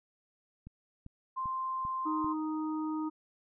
click train, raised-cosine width 5 ms, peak -34 dBFS, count 5, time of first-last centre 0.67-2.245 s, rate 2.54 Hz
sine tone, 1046 Hz, C6, 1 cent flat, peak -32 dBFS, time 1.36-2.34 s, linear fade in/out 20 ms
harmonic tone, 311.1 Hz, D#4, in tune, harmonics 1 / 3 / 4, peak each -32 / -42 / -44 dBFS, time 2.05-3.1 s, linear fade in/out 20 ms
effects none

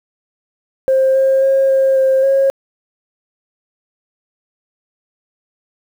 sine tone with pitch steps, 529 / 534 / 539 / 535 / 530 / 543 Hz, C5 / C5 / C#5 / C5 / C5 / C#5, +19 / +35 / -49 / +38 / +22 / -36 cents, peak -8 dBFS, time 0.88-2.5 s, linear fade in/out 0 ms, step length 270 ms, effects tanh soft clip ceiling -6 dBFS + 7-bit

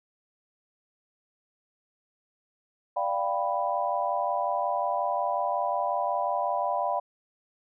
sine chord, G dominant seventh, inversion second, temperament equal, 587.3 / 698.5 / 784 / 987.8 Hz, D5 / F5 / G5 / B5, 0 / 0 / 0 / 0 cents, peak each -31 / -30 / -31 / -30 dBFS, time 2.96-7 s, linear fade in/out 10 ms, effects none

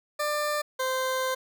20% pulse tone pair in turn, 595 / 519 Hz, D5 / C5, +22 / -14 cents, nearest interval major second, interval 236 cents, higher first, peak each -21 dBFS, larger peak neither, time 0.19-0.62 / 0.79-1.35 s, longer second, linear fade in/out 10 ms, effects none

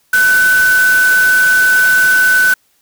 sine tone in noise, 1505 Hz, F#6, 29 cents sharp, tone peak -7 dBFS, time 0.13-2.54 s, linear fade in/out 5 ms, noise white, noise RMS -21 dBFS, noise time 0.13-2.54 s, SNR +11 dB, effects white hiss -57 dBFS RMS until 2.81 s

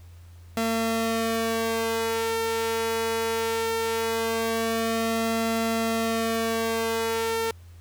sawtooth tone with flanger, 226.6 Hz, A#3, 49 cents flat, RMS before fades -26 dBFS, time 0.57-7.51 s, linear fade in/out 2 ms, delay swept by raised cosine 1.5 to 2.35 ms, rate 0.2 Hz, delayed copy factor +0.85, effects added 86 Hz sine -44 dBFS peak until 7.8 s + pink hiss -59 dBFS RMS until 7.8 s

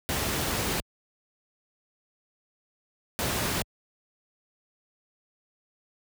pink noise bursts at uneven times, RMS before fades -28 dBFS, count 2, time 0.09-0.8 / 3.19-3.62 s, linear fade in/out 0 ms, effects high-pass 60 Hz 12 dB/octave

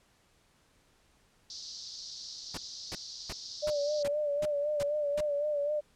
pink band-pass noise, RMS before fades -44 dBFS, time 1.5-4.03 s, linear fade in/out 2 ms, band 4200 to 5700 Hz, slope 48 dB/octave
pink noise bursts, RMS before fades -39 dBFS, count 8, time 2.54-5.208 s, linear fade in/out 5 ms, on 36 ms, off 340 ms
sine tone with vibrato, 587.3 Hz, D5, in tune, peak -28 dBFS, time 3.62-5.81 s, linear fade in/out 20 ms, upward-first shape sine, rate 3.9 Hz, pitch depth 52 cents each way
effects pink hiss -67 dBFS RMS until 5.95 s + low-pass 10000 Hz 12 dB/octave

